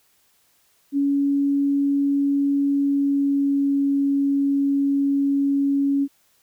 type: tone with pitch glide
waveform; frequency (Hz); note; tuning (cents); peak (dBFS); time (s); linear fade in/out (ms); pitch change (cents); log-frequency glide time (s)
sine; 280.9 to 279; C#4 to C#4; +23 to +11; -17; 0.92-6.08; 50; -12; 2.71-3.87
effects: white hiss -62 dBFS RMS until 6.42 s